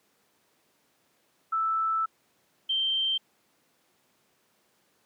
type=tone pair in turn; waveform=sine; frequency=1318.5 / 3136 Hz; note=E6 / G7; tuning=0 / 0 cents; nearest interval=octave + minor third; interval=1500 cents; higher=second; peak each=-24 dBFS; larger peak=neither; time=1.52-2.06 / 2.69-3.18 s; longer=first; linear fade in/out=10 ms; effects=pink hiss -68 dBFS RMS until 5.05 s + high-pass 200 Hz 12 dB/octave